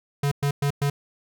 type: tone bursts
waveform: square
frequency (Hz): 142.2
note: C#3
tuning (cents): +45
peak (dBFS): -21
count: 4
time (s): 0.23-0.9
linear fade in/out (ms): 5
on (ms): 85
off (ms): 110
effects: none